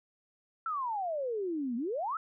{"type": "exponential two-way sweep", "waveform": "sine", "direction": "down then up", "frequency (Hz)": [1362, 226.3, 1362], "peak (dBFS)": -31, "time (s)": [0.66, 2.17], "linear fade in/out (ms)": 2, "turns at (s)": 1.76, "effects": []}